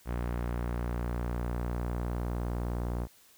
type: tone with low-pass filter sweep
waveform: sawtooth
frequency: 59.8 Hz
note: A#1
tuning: 45 cents sharp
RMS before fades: -33 dBFS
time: 0.05-3.08 s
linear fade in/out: 50 ms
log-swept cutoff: 1800 to 1000 Hz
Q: 1
effects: white hiss -60 dBFS RMS until 3.37 s